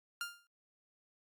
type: tone with exponential decay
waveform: sawtooth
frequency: 1400 Hz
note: F6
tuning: 4 cents sharp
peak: -31 dBFS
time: 0.21-0.47 s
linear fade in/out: 1 ms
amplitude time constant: 55 ms
effects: AAC 64 kbps